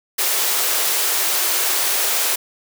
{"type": "high-pass noise", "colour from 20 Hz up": "white", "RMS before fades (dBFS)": -19, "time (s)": [0.18, 2.36], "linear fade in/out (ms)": 10, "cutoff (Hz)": 330, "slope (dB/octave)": 48, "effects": []}